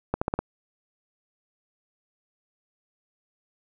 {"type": "accelerating click train", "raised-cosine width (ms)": 1, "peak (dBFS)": -10, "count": 5, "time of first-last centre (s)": [0.14, 0.39], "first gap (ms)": 75, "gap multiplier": 0.88, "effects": []}